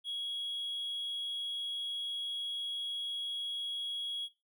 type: tone with amplitude modulation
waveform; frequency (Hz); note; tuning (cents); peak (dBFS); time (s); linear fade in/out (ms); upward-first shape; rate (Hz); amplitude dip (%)
triangle; 3322; G#7; 0; -31; 0.04-4.29; 50; sine; 208; 30
effects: noise-tail reverb RT60 0.3 s tail -21 dB re dry + tanh soft clip ceiling -30 dBFS